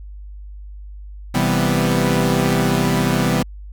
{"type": "chord", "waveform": "sawtooth", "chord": "C major seventh", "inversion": "none", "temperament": "equal", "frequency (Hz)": [130.81, 164.81, 196, 246.9], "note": ["C3", "E3", "G3", "B3"], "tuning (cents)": [0, 0, 0, 0], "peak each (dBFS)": -17, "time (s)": [1.34, 3.43], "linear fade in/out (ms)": 10, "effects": ["added 50 Hz sine -32 dBFS peak until 3.72 s"]}